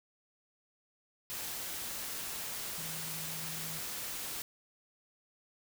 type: tone in noise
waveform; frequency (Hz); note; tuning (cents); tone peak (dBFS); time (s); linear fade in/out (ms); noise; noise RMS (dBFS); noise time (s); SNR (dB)
sine; 160; D#3; +49; -47; 2.78-3.79; 0; white; -40; 1.3-4.42; -10
effects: none